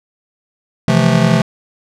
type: chord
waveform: square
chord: F major seventh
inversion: second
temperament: just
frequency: 130.96 / 163.7 / 174.61 / 218.3 Hz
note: C3 / E3 / F3 / A3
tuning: +2 / -12 / 0 / -13 cents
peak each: -16 dBFS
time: 0.88-1.42 s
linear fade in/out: 2 ms
effects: low-pass 7000 Hz 12 dB/octave